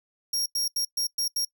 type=tone bursts at uneven times; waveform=sawtooth; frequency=5588 Hz; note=F8; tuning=in tune; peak=-22 dBFS; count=6; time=0.33-0.46 / 0.55-0.68 / 0.76-0.85 / 0.97-1.07 / 1.18-1.28 / 1.36-1.45 s; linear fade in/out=5 ms; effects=noise-tail reverb RT60 0.1 s tail -23 dB re dry